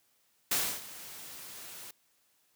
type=noise with ADSR envelope; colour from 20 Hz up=white; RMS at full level=-28 dBFS; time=0.51-1.91 s; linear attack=5 ms; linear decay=290 ms; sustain=-18 dB; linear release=4 ms; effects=white hiss -71 dBFS RMS until 2.55 s + high-pass 80 Hz 12 dB/octave